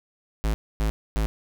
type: tone bursts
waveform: square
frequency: 53.7 Hz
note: A1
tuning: 41 cents flat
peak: -22 dBFS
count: 3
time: 0.44-1.26 s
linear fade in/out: 0 ms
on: 100 ms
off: 260 ms
effects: none